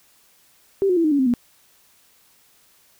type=tone with pitch steps; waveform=sine; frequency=392 / 361.5 / 333.5 / 307.6 / 283.7 / 261.6 / 241.3 Hz; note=G4 / F#4 / E4 / D#4 / C#4 / C4 / B3; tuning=0 / -40 / +20 / -20 / +40 / 0 / -40 cents; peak=-15 dBFS; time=0.82-1.338 s; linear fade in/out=0 ms; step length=74 ms; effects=white hiss -57 dBFS RMS until 2.99 s